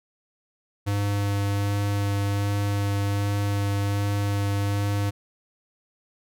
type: tone with vibrato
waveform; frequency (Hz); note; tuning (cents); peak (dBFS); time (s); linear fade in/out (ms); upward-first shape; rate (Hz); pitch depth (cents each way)
square; 101; G#2; -48; -23; 0.86-5.11; 20; sine; 1.3; 9
effects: none